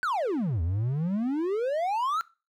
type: exponential two-way sweep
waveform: triangle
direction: down then up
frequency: 1568 to 78.9 to 1376 Hz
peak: -23 dBFS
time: 0.03-2.21 s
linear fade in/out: 0 ms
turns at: 0.62 s
effects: noise-tail reverb RT60 0.3 s tail -20 dB re dry